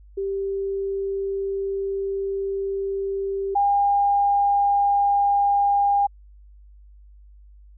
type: tone pair in turn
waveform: sine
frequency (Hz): 392 / 806.5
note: G4 / G5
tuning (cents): 0 / +49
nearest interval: octave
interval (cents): 1249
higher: second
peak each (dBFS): -23 / -16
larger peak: second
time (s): 0.17-3.55 / 3.55-6.07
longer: first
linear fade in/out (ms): 10
effects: added 50 Hz sine -45 dBFS peak until 7.77 s